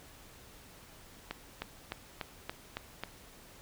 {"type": "accelerating click train", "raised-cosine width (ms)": 0.3, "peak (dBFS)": -20, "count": 7, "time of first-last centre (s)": [1.31, 3.036], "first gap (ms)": 310, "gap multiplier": 0.97, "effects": ["pink hiss -55 dBFS RMS until 3.61 s"]}